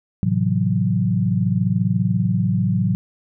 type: chord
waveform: sine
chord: F# half-diminished seventh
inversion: first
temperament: equal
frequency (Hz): 110 / 130.81 / 164.81 / 185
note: A2 / C3 / E3 / F#3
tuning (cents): 0 / 0 / 0 / 0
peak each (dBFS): -21 / -24 / -23 / -20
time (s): 0.23-2.95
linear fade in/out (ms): 0
effects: none